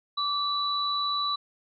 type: tone pair together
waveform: sine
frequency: 1163 / 3950 Hz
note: D6 / B7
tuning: -17 / 0 cents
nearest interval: octave + major sixth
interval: 2117 cents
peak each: -28 dBFS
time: 0.17-1.36 s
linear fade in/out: 10 ms
effects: none